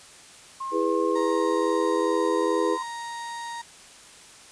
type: tone with pitch glide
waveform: sine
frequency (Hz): 1069 to 1027.2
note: C6 to C6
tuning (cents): +37 to -32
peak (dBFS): -29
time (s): 0.6-2.83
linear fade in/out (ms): 10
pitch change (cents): -69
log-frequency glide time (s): 1.31-2.22
type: chord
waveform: sine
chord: E major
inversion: none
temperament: just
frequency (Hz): 329.6 / 412 / 494.4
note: E4 / G#4 / B4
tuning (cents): 0 / -14 / +2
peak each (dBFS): -26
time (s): 0.71-2.78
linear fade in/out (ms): 50
type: tone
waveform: 35% pulse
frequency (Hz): 936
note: A#5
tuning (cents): +7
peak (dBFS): -31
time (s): 1.15-3.62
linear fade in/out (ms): 10
effects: white hiss -48 dBFS RMS until 4.51 s + resampled to 22050 Hz